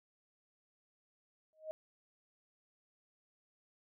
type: tone with exponential growth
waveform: sine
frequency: 627 Hz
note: D#5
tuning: 13 cents sharp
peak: -35 dBFS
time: 1.53-1.71 s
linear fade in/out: 0 ms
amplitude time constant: 37 ms
effects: none